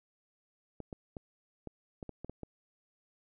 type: clicks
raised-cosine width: 2 ms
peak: -28 dBFS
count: 9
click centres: 0.803 / 0.928 / 1.168 / 1.673 / 2.028 / 2.093 / 2.246 / 2.296 / 2.433 s
effects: none